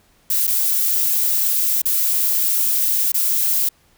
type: noise with dropouts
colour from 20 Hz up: violet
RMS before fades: -18 dBFS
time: 0.3-3.69 s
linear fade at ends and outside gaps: 5 ms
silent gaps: 0.47-0.475 / 1.818-1.854 / 3.12-3.141 s
effects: pink hiss -57 dBFS RMS until 3.97 s